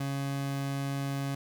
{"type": "tone", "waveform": "30% pulse", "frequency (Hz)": 138.59, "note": "C#3", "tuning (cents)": 0, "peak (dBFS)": -28, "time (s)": [0, 1.35], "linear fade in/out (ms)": 5, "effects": []}